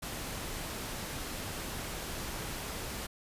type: noise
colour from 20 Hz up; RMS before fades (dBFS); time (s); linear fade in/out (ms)
pink; -39; 0.02-3.07; 10
effects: resampled to 32000 Hz